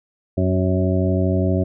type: harmonic tone with a mistuned harmonic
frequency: 92.5 Hz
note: F#2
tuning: in tune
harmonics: 1 / 2 / 3 / 4 / 6 / 7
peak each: -19 / -22 / -24 / -25 / -27 / -27 dBFS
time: 0.37-1.64 s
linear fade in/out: 10 ms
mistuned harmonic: 4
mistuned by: +16 cents
effects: none